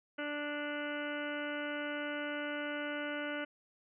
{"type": "harmonic tone", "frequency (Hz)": 293.7, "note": "D4", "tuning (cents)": 0, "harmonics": [1, 2, 3, 4, 5, 6, 7, 8, 9, 10], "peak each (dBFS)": [-41, -41, -51, -50, -41, -53, -47, -53, -52, -49], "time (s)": [0.18, 3.45], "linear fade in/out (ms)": 10, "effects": []}